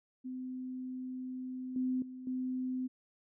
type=tone with level steps; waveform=sine; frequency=255.9 Hz; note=C4; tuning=38 cents flat; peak=-38 / -30 / -43 / -33 dBFS; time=0.24-2.88 s; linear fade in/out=20 ms; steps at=1.76 / 2.02 / 2.27 s; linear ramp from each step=2 ms; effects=none